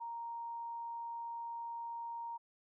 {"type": "tone", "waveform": "sine", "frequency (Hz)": 932.3, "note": "A#5", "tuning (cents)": 0, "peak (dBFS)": -40, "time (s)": [0, 2.38], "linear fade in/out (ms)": 20, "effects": []}